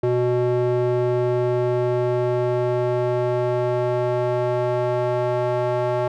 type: tone with band-pass filter sweep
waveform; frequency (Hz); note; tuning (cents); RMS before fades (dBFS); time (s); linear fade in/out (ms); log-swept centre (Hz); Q
square; 123.2; B2; -4; -21; 0.03-6.08; 5; 420 to 640; 1.8
effects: none